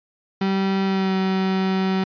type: tone with pitch glide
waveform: 35% pulse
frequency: 193.4 to 189.75 Hz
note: G3 to F#3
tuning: -23 to +44 cents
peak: -17 dBFS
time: 0.41-2.04 s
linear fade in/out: 5 ms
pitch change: -33 cents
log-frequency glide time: 0.85-1.14 s
effects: resampled to 11025 Hz